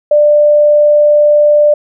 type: tone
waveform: sine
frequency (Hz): 593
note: D5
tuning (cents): +17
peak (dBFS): -4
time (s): 0.11-1.74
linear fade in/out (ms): 5
effects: none